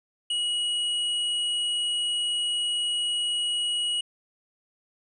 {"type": "tone with hard clipping", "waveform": "sine", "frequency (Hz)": 2909, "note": "F#7", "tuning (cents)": -30, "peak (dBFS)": -26, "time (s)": [0.3, 4.01], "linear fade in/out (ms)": 5, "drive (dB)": 8, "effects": ["resampled to 24000 Hz"]}